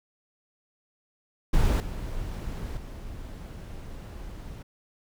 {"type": "noise with level steps", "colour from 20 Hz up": "brown", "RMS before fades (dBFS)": [-22, -34, -39], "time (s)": [1.53, 4.63], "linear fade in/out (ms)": 10, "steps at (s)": [1.8, 2.77], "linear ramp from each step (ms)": 2, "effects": []}